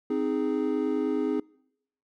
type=chord; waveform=triangle; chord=Ab major; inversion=first; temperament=equal; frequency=261.6 / 311.1 / 415.3 Hz; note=C4 / Eb4 / Ab4; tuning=0 / 0 / 0 cents; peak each=-27 dBFS; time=0.1-1.4 s; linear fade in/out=5 ms; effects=noise-tail reverb RT60 0.8 s tail -26 dB re dry